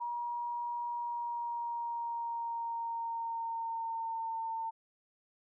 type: tone with pitch glide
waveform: sine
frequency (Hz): 954 to 903.6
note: A#5 to A5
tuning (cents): +40 to +46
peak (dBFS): -34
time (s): 0-4.71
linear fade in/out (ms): 20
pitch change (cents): -94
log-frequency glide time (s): 0.88-4.42
effects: none